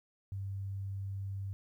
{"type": "tone", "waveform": "sine", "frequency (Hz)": 97.9, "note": "G2", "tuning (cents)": -2, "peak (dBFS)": -36, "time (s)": [0.32, 1.53], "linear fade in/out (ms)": 0, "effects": ["12-bit"]}